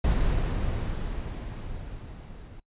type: noise with level ramp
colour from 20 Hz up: brown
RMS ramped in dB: -23 to -44 dBFS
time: 0.04-2.6 s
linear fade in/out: 5 ms
effects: noise-tail reverb RT60 0.1 s tail -21 dB re dry + resampled to 8000 Hz